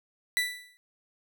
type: tone with exponential decay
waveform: 30% pulse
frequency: 1975.5 Hz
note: B6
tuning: in tune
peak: -19 dBFS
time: 0.37-0.77 s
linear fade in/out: 0 ms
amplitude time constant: 85 ms
effects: none